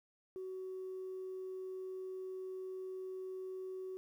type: tone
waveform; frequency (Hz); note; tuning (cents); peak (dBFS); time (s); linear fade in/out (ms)
sine; 374.9; F#4; +23; -40; 0.36-3.97; 0
effects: tanh soft clip ceiling -38 dBFS + 12-bit